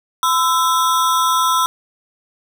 square ring-modulated tone, 1172 Hz, D6, 4 cents flat, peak -11 dBFS, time 0.23-1.66 s, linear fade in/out 0 ms, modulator 155 Hz, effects none

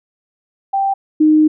sine tone pair in turn, 784 / 308.3 Hz, G5 / D#4, 0 / -16 cents, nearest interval octave + major third, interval 1616 cents, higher first, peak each -13 / -7 dBFS, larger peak second, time 0.73-0.94 / 1.2-1.48 s, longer second, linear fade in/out 10 ms, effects none

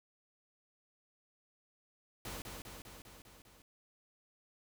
pink noise with echo, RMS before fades -44 dBFS, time 2.25-2.42 s, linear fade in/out 2 ms, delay 200 ms, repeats 6, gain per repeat -3 dB, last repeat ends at 3.62 s, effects none

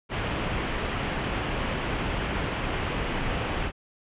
pink low-pass noise, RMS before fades -29 dBFS, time 0.09-3.72 s, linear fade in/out 50 ms, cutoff 3300 Hz, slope 48 dB/octave, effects resampled to 8000 Hz

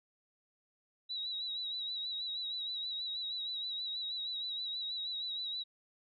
sine tone with vibrato, 3887 Hz, B7, 28 cents flat, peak -36 dBFS, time 1.09-5.64 s, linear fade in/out 20 ms, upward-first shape sine, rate 6.3 Hz, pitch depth 48 cents each way, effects none

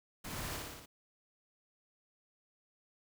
pink noise with echo, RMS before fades -44 dBFS, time 0.24-0.57 s, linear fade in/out 10 ms, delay 58 ms, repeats 5, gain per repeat -2 dB, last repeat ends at 0.86 s, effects none

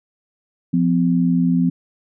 sine tone pair together, 174.1 / 254.6 Hz, F3 / C4, -5 / -47 cents, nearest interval perfect fifth, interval 658 cents, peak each -16 / -17 dBFS, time 0.73-1.7 s, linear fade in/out 10 ms, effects none

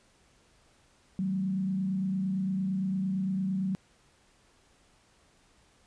sine tone with frequency modulation, 190 Hz, F#3, 46 cents sharp, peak -27 dBFS, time 1.19-3.75 s, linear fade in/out 0 ms, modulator 28.8 Hz, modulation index 0.49, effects pink hiss -64 dBFS RMS until 5.86 s + resampled to 22050 Hz

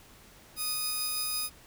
10% pulse tone pair together, 1244.5 / 4984 Hz, D#6 / D#8, 0 / +2 cents, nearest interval 2 octaves, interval 2402 cents, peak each -30 / -24 dBFS, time 0.56-1.5 s, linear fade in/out 50 ms, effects pink hiss -55 dBFS RMS until 1.66 s

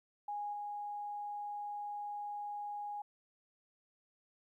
sine tone with level steps, 825 Hz, G#5, 12 cents flat, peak -37 / -39 dBFS, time 0.28-3.02 s, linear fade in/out 5 ms, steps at 0.53 s, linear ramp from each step 2 ms, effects 13-bit

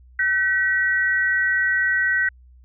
sine tone pair together, 1523.9 / 1920 Hz, G6 / B6, -49 / -49 cents, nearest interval major third, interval 400 cents, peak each -20 dBFS, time 0.19-2.29 s, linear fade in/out 5 ms, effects added 62 Hz sine -46 dBFS peak until 2.64 s

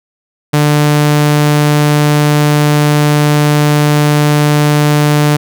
sawtooth tone, 148.4 Hz, D3, 18 cents sharp, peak -3 dBFS, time 0.53-5.37 s, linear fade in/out 10 ms, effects none

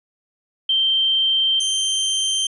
sine / sawtooth tone pair in turn, 3136 / 3136 Hz, G7 / G7, 0 / 0 cents, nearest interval unison, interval 0 cents, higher neither, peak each -15 dBFS, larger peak neither, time 0.69-1.6 / 1.6-2.47 s, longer first, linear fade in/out 5 ms, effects resampled to 24000 Hz

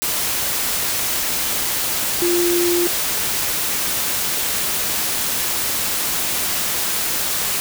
sine tone in noise, 348 Hz, F4, 6 cents flat, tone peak -16 dBFS, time 2.22-2.87 s, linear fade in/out 0 ms, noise white, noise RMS -21 dBFS, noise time 0.02-7.6 s, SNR +2 dB, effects none

